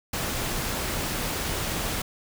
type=noise; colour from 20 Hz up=pink; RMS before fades=-29 dBFS; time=0.13-2.02 s; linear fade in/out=5 ms; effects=none